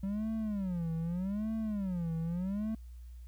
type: tone with vibrato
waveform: triangle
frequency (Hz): 190.3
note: F#3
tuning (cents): +49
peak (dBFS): -30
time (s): 0.03-2.75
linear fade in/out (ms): 5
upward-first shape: sine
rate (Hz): 0.82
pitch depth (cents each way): 270
effects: added 60 Hz sine -45 dBFS peak until 3.27 s + white hiss -71 dBFS RMS until 3.27 s